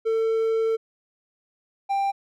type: tone pair in turn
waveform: triangle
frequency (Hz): 448.1 / 790.3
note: A4 / G5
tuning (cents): +32 / +14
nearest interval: minor seventh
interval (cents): 982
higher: second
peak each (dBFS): -18 / -19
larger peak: first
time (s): 0.05-0.77 / 1.89-2.12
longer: first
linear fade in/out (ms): 20
effects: none